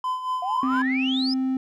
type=tone with tremolo; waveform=triangle; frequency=1018 Hz; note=C6; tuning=48 cents flat; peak=-20 dBFS; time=0.04-0.82 s; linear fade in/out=2 ms; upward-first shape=sine; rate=4.4 Hz; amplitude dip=65%
type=exponential sweep; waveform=sine; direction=up; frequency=698.5 to 5250 Hz; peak=-25 dBFS; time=0.42-1.34 s; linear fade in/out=5 ms
type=tone; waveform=triangle; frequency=261.6 Hz; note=C4; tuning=in tune; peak=-19 dBFS; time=0.63-1.57 s; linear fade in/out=2 ms
effects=tanh soft clip ceiling -13 dBFS